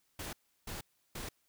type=noise bursts; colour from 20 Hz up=pink; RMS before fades=-42 dBFS; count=3; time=0.19-1.29 s; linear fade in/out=5 ms; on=140 ms; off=340 ms; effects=white hiss -75 dBFS RMS until 1.48 s